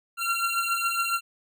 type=beating tone pair; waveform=25% pulse; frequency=1369 / 1376.2 Hz; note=F6 / F6; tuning=-35 / -26 cents; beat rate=7.2 Hz; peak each=-23 / -25 dBFS; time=0.17-1.21 s; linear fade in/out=50 ms; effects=none